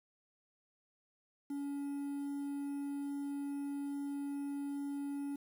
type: tone with quantisation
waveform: triangle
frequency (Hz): 282.7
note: C#4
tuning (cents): +34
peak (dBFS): -35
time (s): 1.5-5.36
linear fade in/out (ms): 5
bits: 10
effects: none